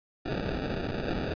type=noise with sample-and-hold; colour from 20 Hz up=white; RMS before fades=-32 dBFS; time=0.25-1.34 s; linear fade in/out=5 ms; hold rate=1050 Hz; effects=resampled to 11025 Hz